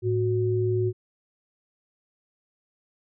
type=tone pair together; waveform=sine; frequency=109.14 / 367.1 Hz; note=A2 / F#4; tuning=-14 / -14 cents; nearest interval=octave + major sixth; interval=2100 cents; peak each=-24 dBFS; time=0.02-0.93 s; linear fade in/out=50 ms; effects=none